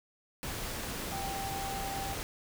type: tone in noise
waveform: sine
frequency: 784 Hz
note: G5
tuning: in tune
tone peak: -37 dBFS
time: 1.12-2.14 s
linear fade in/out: 0 ms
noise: pink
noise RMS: -38 dBFS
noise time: 0.43-2.23 s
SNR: -2 dB
effects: none